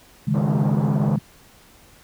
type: chord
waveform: sine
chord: C# suspended second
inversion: none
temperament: just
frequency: 138.59 / 155.92 / 207.9 Hz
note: C#3 / D#3 / G#3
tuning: 0 / +4 / +2 cents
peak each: -22 dBFS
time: 0.27-1.19 s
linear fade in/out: 10 ms
type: band-pass noise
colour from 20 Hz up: pink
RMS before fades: -29 dBFS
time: 0.34-1.16 s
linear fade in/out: 2 ms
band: 120 to 1000 Hz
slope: 24 dB/octave
effects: pink hiss -51 dBFS RMS until 2.03 s